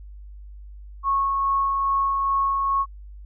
sine tone with tremolo, 1099 Hz, C#6, 15 cents flat, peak -18 dBFS, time 1.03-2.86 s, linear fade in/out 50 ms, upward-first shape sine, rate 2.4 Hz, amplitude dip 25%, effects added 50 Hz sine -38 dBFS peak until 3.25 s

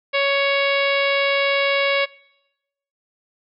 harmonic tone, 557 Hz, C#5, 8 cents sharp, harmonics 1 / 2 / 3 / 4 / 5 / 6 / 7 / 8 / 9, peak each -20 / -26 / -28 / -22 / -26 / -31 / -30 / -37 / -38 dBFS, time 0.13-2.06 s, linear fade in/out 20 ms, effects noise-tail reverb RT60 0.9 s tail -24 dB re dry

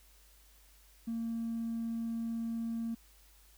sine tone with hard clipping, 229 Hz, A#3, 31 cents flat, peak -34 dBFS, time 1.07-2.95 s, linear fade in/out 10 ms, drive 1 dB, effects added 50 Hz sine -61 dBFS peak until 3.57 s + white hiss -64 dBFS RMS until 3.57 s

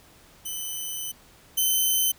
5% pulse tone pair in turn, 3025 / 3065 Hz, F#7 / G7, +38 / -40 cents, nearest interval unison, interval 22 cents, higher second, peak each -22 / -12 dBFS, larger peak second, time 0.45-1.12 / 1.57-2.12 s, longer first, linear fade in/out 10 ms, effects pink hiss -54 dBFS RMS until 2.18 s

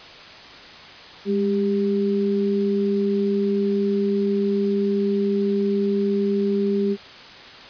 sine tone pair together, 203.7 / 397.2 Hz, G#3 / G4, -33 / +23 cents, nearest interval octave, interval 1156 cents, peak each -21 dBFS, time 1.25-6.97 s, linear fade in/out 50 ms, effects white hiss -41 dBFS RMS until 7.69 s + resampled to 11025 Hz

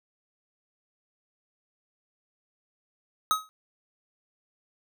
square tone with exponential decay, 1270 Hz, D#6, 35 cents sharp, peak -18 dBFS, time 3.31-3.49 s, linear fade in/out 0 ms, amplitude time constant 37 ms, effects none

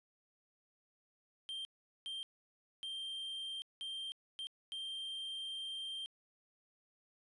triangle tone bursts at uneven times, 3165 Hz, G7, 16 cents sharp, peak -39 dBFS, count 6, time 1.49-1.65 / 2.06-2.23 / 2.83-3.62 / 3.81-4.12 / 4.39-4.47 / 4.72-6.06 s, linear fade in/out 0 ms, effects resampled to 24000 Hz

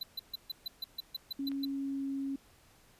square tone bursts, 4007 Hz, B7, 24 cents sharp, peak -35 dBFS, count 11, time 0.01-1.652 s, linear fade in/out 5 ms, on 22 ms, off 140 ms
sine tone with pitch glide, 275.7 to 273.6 Hz, C#4 to C#4, -9 to -23 cents, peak -33 dBFS, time 1.39-2.36 s, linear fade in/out 5 ms, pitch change -14 cents, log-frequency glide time 1.63-2.08 s
click, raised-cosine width 0.3 ms, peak -34 dBFS, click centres 1.517 s
effects pink hiss -63 dBFS RMS until 2.99 s + resampled to 32000 Hz

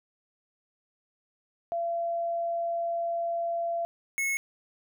sine / square tone pair in turn, 680 / 2186 Hz, F5 / C#7, -46 / -25 cents, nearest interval octave + minor sixth, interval 2021 cents, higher second, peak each -27 / -27 dBFS, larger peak neither, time 1.72-3.85 / 4.18-4.37 s, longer first, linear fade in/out 0 ms, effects none

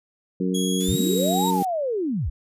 harmonic tone, 92.5 Hz, F#2, in tune, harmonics 2 / 3 / 4 / 5, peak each -23 / -27 / -29 / -31 dBFS, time 0.4-1.63 s, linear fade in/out 5 ms
20% pulse tone with pitch glide, 3322 to 3816 Hz, G#7 to A#7, 0 to +40 cents, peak -22 dBFS, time 0.54-1.51 s, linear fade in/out 10 ms, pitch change +240 cents, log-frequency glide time 0.79-0.97 s
blue noise, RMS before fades -36 dBFS, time 0.8-1.65 s, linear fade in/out 5 ms
sine linear two-way sweep, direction up then down, 44.71 to 935 to 44.71 Hz, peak -22 dBFS, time 0.88-2.3 s, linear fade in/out 10 ms, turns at 1.49 s
effects resampled to 32000 Hz

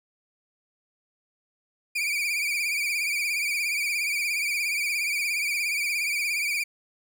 40% pulse tone with vibrato, 2349 Hz, D7, in tune, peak -24 dBFS, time 1.95-6.64 s, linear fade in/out 10 ms, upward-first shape triangle, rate 17 Hz, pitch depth 94 cents each way, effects none

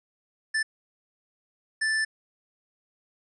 square tone bursts at uneven times, 1760 Hz, A6, in tune, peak -24 dBFS, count 2, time 0.54-0.63 / 1.81-2.05 s, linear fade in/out 10 ms, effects resampled to 24000 Hz

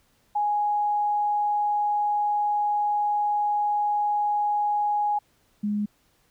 sine tone pair in turn, 830.6 / 207.7 Hz, G#5 / G#3, 0 / 0 cents, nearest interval 2 octaves, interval 2400 cents, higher first, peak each -21 / -23 dBFS, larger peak first, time 0.35-5.19 / 5.63-5.86 s, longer first, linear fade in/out 10 ms, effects pink hiss -65 dBFS RMS until 6.3 s

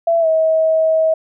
sine tone with pitch glide, 670 to 639.7 Hz, E5 to D#5, +28 to +48 cents, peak -11 dBFS, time 0.07-1.14 s, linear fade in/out 5 ms, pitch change -80 cents, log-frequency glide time 0.2-0.27 s, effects none

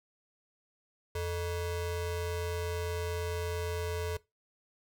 square ring-modulated tone, 261.6 Hz, C4, in tune, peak -30 dBFS, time 1.15-4.17 s, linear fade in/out 5 ms, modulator 176 Hz, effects noise-tail reverb RT60 0.2 s tail -19 dB re dry

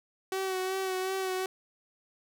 sawtooth tone with vibrato, 377.5 Hz, F#4, 35 cents sharp, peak -26 dBFS, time 0.32-1.46 s, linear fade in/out 2 ms, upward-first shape sine, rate 2.7 Hz, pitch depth 28 cents each way, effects none

